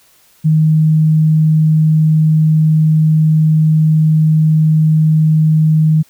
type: tone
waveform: sine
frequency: 156.4 Hz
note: D#3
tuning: 9 cents sharp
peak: -7 dBFS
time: 0.44-6.03 s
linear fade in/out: 20 ms
effects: white hiss -50 dBFS RMS until 6.09 s